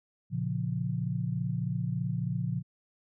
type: chord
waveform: sine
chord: Bb minor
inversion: none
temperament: just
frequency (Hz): 116.54 / 139.85 / 174.81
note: Bb2 / Db3 / F3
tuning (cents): 0 / +16 / +2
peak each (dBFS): -33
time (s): 0.3-2.63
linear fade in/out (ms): 50
effects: none